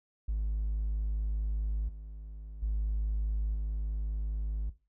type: tone with level steps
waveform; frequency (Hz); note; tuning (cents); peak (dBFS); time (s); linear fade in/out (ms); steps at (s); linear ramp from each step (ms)
triangle; 52.4; G#1; +16; -25 / -38 / -24 / -27; 0.28-4.7; 10; 1.88 / 2.62 / 3.54; 10
effects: noise-tail reverb RT60 0.3 s tail -17 dB re dry + tanh soft clip ceiling -25 dBFS